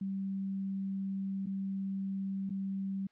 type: tone with dropouts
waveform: sine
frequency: 194.1 Hz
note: G3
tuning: 17 cents flat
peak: -33 dBFS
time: 0.01-3.07 s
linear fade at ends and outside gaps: 5 ms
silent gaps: 1.46-1.468 / 2.495-2.504 s
effects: white hiss -71 dBFS RMS until 3.11 s + low-pass 3000 Hz 12 dB/octave